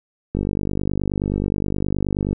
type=click train; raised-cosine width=3 ms; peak=-9 dBFS; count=99; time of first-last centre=0.35-2.33 s; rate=49.5 Hz; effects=none